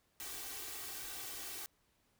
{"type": "noise with comb filter", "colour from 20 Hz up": "white", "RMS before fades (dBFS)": -45, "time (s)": [0.2, 1.66], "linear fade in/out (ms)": 0, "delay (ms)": 2.6, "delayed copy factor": 0.95, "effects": ["pink hiss -75 dBFS RMS until 2.19 s"]}